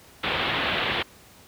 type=low-pass noise; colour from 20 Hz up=white; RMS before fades=-26 dBFS; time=0.23-1.03 s; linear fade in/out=10 ms; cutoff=3600 Hz; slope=48 dB/octave; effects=pink hiss -51 dBFS RMS until 1.47 s + high-pass 60 Hz 12 dB/octave